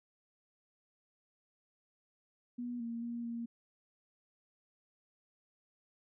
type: tone with pitch steps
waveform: sine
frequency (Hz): 242.8 / 232.4 / 236.2 / 233.6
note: B3 / A#3 / A#3 / A#3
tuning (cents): -29 / -5 / +23 / +4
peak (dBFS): -37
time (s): 2.58-3.46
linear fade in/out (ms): 10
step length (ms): 220
effects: none